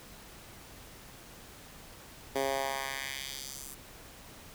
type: tone with high-pass filter sweep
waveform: 10% pulse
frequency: 135.8 Hz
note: C#3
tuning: 35 cents flat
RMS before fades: -36 dBFS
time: 2.35-3.75 s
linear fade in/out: 10 ms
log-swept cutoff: 370 to 9600 Hz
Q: 1.3
effects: pink hiss -51 dBFS RMS until 4.54 s